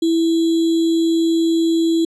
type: tone with sample-and-hold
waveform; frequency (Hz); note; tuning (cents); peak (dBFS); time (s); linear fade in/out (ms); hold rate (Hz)
sine; 329.6; E4; 0; -13; 0.02-2.05; 5; 3675
effects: low-pass 8000 Hz 12 dB/octave